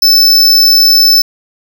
square tone, 5274 Hz, E8, in tune, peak -4 dBFS, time 0.02-1.22 s, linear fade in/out 5 ms, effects none

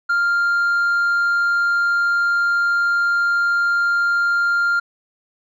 triangle tone with hard clipping, 1396.9 Hz, F6, in tune, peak -14 dBFS, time 0.09-4.8 s, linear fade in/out 10 ms, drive 1 dB, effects none

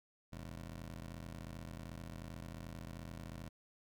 20% pulse ring-modulated tone, 82.7 Hz, E2, 6 cents sharp, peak -38 dBFS, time 0.32-3.49 s, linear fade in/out 10 ms, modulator 24.6 Hz, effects none

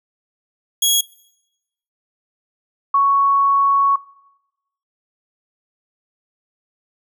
15% pulse / sine tone pair in turn, 3319 / 1111.4 Hz, G#7 / C#6, -2 / +4 cents, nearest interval octave + perfect fifth, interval 1894 cents, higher first, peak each -6 / -11 dBFS, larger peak first, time 0.82-1.01 / 2.94-3.96 s, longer second, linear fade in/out 5 ms, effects noise-tail reverb RT60 0.9 s tail -22 dB re dry

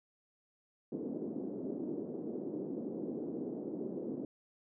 pink band-pass noise, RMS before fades -40 dBFS, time 0.92-4.25 s, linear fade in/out 2 ms, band 230 to 410 Hz, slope 24 dB/octave, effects none

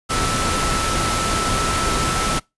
sine tone in noise, 1318.5 Hz, E6, in tune, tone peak -23 dBFS, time 0.09-2.4 s, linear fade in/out 20 ms, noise pink, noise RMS -21 dBFS, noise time 0.09-2.4 s, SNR -5 dB, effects noise-tail reverb RT60 0.2 s tail -24 dB re dry + resampled to 24000 Hz

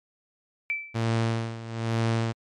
sine tone with exponential decay, 2323 Hz, D7, 20 cents flat, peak -22 dBFS, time 0.7-1.06 s, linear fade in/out 0 ms, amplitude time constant 78 ms
sawtooth tone with tremolo, 114.1 Hz, A#2, 37 cents flat, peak -18 dBFS, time 0.94-2.33 s, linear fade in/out 20 ms, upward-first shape sine, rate 1.1 Hz, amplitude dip 80%
effects low-pass 6000 Hz 12 dB/octave + MP3 64 kbps

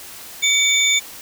sine tone cluster, 2266 / 3572 / 6910 Hz, C#7 / A7 / A8, +37 / +25 / -32 cents, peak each -18 dBFS, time 0.42-1 s, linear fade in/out 20 ms, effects white hiss -37 dBFS RMS until 1.21 s

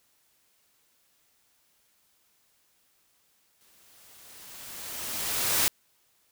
white noise with exponential growth, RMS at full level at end -23 dBFS, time 3.61-5.68 s, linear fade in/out 0 ms, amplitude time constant 450 ms, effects white hiss -68 dBFS RMS until 6.31 s

